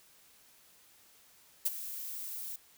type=noise with ADSR envelope; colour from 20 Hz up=violet; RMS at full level=-27 dBFS; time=1.65-2.56 s; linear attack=13 ms; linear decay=26 ms; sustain=-14 dB; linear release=4 ms; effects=white hiss -62 dBFS RMS until 2.77 s